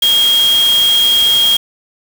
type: tone in noise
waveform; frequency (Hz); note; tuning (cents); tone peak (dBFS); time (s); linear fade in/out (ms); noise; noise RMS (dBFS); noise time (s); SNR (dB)
sine; 3252; G#7; -37; -8; 0.02-1.57; 5; white; -21; 0.02-1.57; +10
effects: none